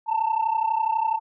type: tone pair together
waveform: sine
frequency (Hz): 877 / 909.1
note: A5 / A#5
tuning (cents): -6 / -44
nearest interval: minor second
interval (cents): 62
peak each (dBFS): -22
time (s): 0.06-1.2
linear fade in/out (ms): 50
effects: tanh soft clip ceiling -16 dBFS